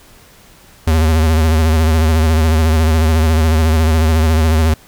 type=tone with vibrato; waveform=square; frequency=79.5 Hz; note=D#2; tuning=38 cents sharp; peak=-10 dBFS; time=0.87-4.74 s; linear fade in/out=5 ms; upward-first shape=sine; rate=14 Hz; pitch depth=61 cents each way; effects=pink hiss -44 dBFS RMS until 4.87 s